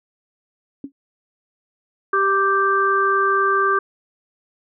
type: tone with exponential decay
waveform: sine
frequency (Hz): 277.2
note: C#4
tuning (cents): 0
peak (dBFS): -23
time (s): 0.84-0.92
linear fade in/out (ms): 2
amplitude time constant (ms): 16
type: harmonic tone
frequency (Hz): 392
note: G4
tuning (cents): 0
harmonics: 1 / 3 / 4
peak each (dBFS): -21 / -17 / -21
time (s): 2.13-3.79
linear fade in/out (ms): 5
effects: none